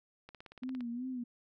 click train, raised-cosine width 0.3 ms, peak -34 dBFS, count 10, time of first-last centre 0.29-0.807 s, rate 17.4 Hz
sine tone with vibrato, 246.9 Hz, B3, in tune, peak -36 dBFS, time 0.62-1.24 s, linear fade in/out 10 ms, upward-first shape sine, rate 2.7 Hz, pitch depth 91 cents each way
effects none

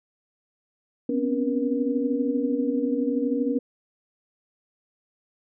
sine tone cluster, 247.5 / 260 / 280.6 / 476.8 Hz, B3 / C4 / C#4 / A#4, +4 / -11 / +21 / +39 cents, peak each -28 / -28 / -26 / -28 dBFS, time 1.09-3.59 s, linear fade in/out 5 ms, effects none

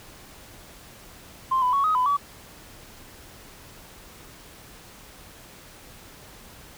sine tone with pitch steps, 1050 / 999 / 1113 / 1259 / 1004 / 1142 Hz, C6 / B5 / C#6 / D#6 / B5 / D6, +6 / +20 / +7 / +20 / +28 / -49 cents, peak -18 dBFS, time 1.51-2.17 s, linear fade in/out 10 ms, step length 110 ms, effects tanh soft clip ceiling -14 dBFS + pink hiss -47 dBFS RMS until 6.77 s

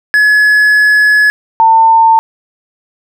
triangle / sine tone pair in turn, 1698 / 899.5 Hz, G#6 / A5, +38 / +38 cents, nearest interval major seventh, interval 1100 cents, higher first, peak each -3 dBFS, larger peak neither, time 0.14-1.3 / 1.6-2.19 s, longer first, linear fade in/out 0 ms, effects none

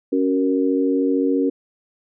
sine chord, F# major, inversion second, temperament equal with one note detuned, 277.2 / 372.6 / 466.2 Hz, C#4 / F#4 / A#4, 0 / +12 / 0 cents, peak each -18 / -23 / -22 dBFS, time 0.12-1.5 s, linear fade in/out 10 ms, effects none

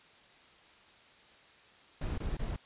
brown noise bursts, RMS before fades -35 dBFS, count 3, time 2.01-2.562 s, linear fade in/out 5 ms, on 170 ms, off 21 ms, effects white hiss -59 dBFS RMS until 2.65 s + resampled to 8000 Hz

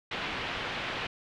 white low-pass noise, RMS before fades -35 dBFS, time 0.11-1.07 s, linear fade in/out 5 ms, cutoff 3200 Hz, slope 24 dB/octave, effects none

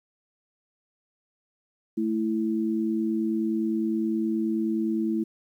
sine tone pair together, 220 / 329.6 Hz, A3 / E4, 0 / 0 cents, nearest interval perfect fifth, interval 700 cents, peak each -26 dBFS, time 1.97-5.24 s, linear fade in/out 10 ms, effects 10-bit

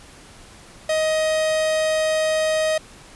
45% pulse tone, 628 Hz, D#5, 16 cents sharp, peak -18 dBFS, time 0.89-2.78 s, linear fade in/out 5 ms, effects pink hiss -45 dBFS RMS until 3.15 s + resampled to 24000 Hz

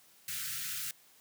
white band-stop noise, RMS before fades -38 dBFS, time 0.28-0.91 s, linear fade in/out 2 ms, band 180 to 1300 Hz, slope 96 dB/octave, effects white hiss -62 dBFS RMS until 1.2 s + high-pass 100 Hz 12 dB/octave

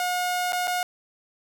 sawtooth tone with dropouts, 720 Hz, F#5, 47 cents flat, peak -20 dBFS, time 0-0.83 s, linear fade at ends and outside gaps 1 ms, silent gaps 0.523-0.53 / 0.673-0.678 s, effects none

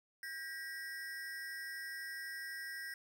square ring-modulated tone, 1760 Hz, A6, in tune, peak -40 dBFS, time 0.23-2.94 s, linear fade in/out 2 ms, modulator 156 Hz, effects none

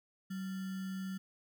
sine tone with sample-and-hold, 189.7 Hz, F#3, 43 cents sharp, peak -37 dBFS, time 0.3-1.18 s, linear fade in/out 10 ms, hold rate 1575 Hz, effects none

